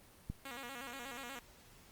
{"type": "click", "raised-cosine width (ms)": 5, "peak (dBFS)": -27, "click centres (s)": 0.3}
{"type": "tone with vibrato", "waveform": "5% pulse", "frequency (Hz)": 256, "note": "C4", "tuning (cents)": -38, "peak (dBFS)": -33, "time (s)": [0.45, 1.39], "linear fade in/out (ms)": 2, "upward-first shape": "square", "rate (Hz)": 8.3, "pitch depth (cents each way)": 110}
{"effects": ["pink hiss -61 dBFS RMS until 1.91 s", "Opus 24 kbps"]}